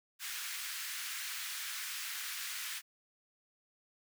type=high-pass noise; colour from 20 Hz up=pink; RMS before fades=-41 dBFS; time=0.19-2.82 s; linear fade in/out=50 ms; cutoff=1500 Hz; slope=24 dB/octave; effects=none